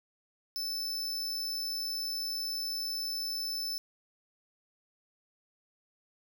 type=tone; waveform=45% pulse; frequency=5274 Hz; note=E8; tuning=in tune; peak=-33 dBFS; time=0.56-3.78 s; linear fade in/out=0 ms; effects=12-bit